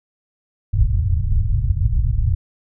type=low-pass noise; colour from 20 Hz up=white; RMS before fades=-17 dBFS; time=0.73-2.35 s; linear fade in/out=10 ms; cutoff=120 Hz; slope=48 dB/octave; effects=none

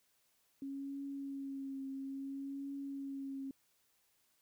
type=tone with vibrato; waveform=sine; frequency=273.9 Hz; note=C#4; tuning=21 cents flat; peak=-40 dBFS; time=0.62-3.51 s; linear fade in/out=2 ms; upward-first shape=triangle; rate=0.59 Hz; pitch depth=30 cents each way; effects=white hiss -75 dBFS RMS until 4.41 s

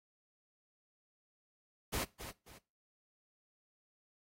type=noise with echo; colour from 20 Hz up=pink; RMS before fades=-37 dBFS; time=1.92-2.05 s; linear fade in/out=20 ms; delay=270 ms; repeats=2; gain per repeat=-10 dB; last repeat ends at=2.59 s; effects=noise-tail reverb RT60 0.3 s tail -21 dB re dry + AAC 48 kbps

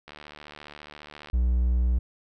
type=click train; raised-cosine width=0.3 ms; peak=-26 dBFS; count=92; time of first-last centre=0.08-1.3 s; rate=74.6 Hz
type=tone; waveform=triangle; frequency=61 Hz; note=B1; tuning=21 cents flat; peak=-18 dBFS; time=1.33-1.99 s; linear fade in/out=10 ms
effects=none

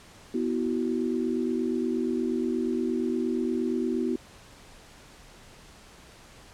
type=tone cluster; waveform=sine; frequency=246.8 / 326.5 / 375 Hz; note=B3 / E4 / F#4; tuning=-1 / -17 / +23 cents; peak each=-28 / -30 / -30 dBFS; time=0.34-4.16 s; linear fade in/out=5 ms; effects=pink hiss -51 dBFS RMS until 6.53 s + low-pass 9000 Hz 12 dB/octave

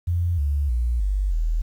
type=tone with pitch steps; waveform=sine; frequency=86.7 / 71.65 / 59.22 / 48.94 / 40.45 Hz; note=F2 / D2 / A#1 / G1 / E1; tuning=-12 / -42 / +28 / -2 / -32 cents; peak=-19 dBFS; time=0.07-1.62 s; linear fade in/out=10 ms; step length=310 ms; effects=9-bit

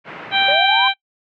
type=band-pass noise; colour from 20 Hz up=white; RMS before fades=-34 dBFS; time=0.04-0.57 s; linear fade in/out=50 ms; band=120 to 2200 Hz; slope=24 dB/octave
type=harmonic tone; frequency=784 Hz; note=G5; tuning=in tune; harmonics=1 / 2 / 3 / 4 / 5; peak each=-18 / -20 / -20 / -19 / -21 dBFS; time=0.31-0.94 s; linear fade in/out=50 ms
type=linear sweep; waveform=sine; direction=up; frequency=543 to 1046 Hz; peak=-18 dBFS; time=0.48-0.88 s; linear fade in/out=5 ms
effects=noise-tail reverb RT60 0.1 s tail -22 dB re dry

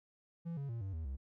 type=tone with pitch steps; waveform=triangle; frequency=168.1 / 139.73 / 116.15 / 96.55 / 80.25 / 66.71 Hz; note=E3 / C#3 / A#2 / G2 / E2 / C2; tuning=+34 / +14 / -6 / -26 / -46 / +34 cents; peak=-36 dBFS; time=0.45-1.17 s; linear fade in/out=20 ms; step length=120 ms; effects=none

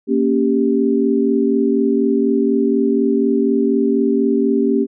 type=chord; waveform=sine; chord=G diminished; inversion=first; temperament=equal with one note detuned; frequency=233.1 / 277.2 / 393.4 Hz; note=Bb3 / Db4 / G4; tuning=0 / 0 / +6 cents; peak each=-17 dBFS; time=0.07-4.87 s; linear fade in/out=50 ms; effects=none

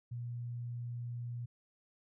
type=tone; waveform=sine; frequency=120 Hz; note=B2; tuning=49 cents flat; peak=-38 dBFS; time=0.11-1.46 s; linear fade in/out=10 ms; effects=none

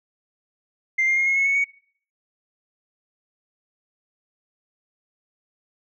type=tone with pitch steps; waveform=sine; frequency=2093 / 2116 / 2139 / 2163 / 2187 / 2211 / 2235 Hz; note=C7 / C7 / C7 / C#7 / C#7 / C#7 / C#7; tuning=0 / +19 / +38 / -43 / -24 / -5 / +14 cents; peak=-16 dBFS; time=0.98-1.645 s; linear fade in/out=10 ms; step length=95 ms; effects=noise-tail reverb RT60 0.5 s tail -21 dB re dry + tanh soft clip ceiling -14 dBFS

